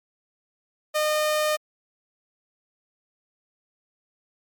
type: tone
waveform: sawtooth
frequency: 610 Hz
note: D#5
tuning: 34 cents flat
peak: -17 dBFS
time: 0.94-1.57 s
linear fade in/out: 20 ms
effects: MP3 96 kbps